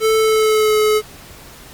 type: tone with pitch glide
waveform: square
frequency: 440 to 427.7 Hz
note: A4 to A4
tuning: 0 to -49 cents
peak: -12 dBFS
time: 0-1.02 s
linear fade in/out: 50 ms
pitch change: -49 cents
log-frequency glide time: 0.17-0.77 s
effects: pink hiss -39 dBFS RMS until 1.73 s + MP3 96 kbps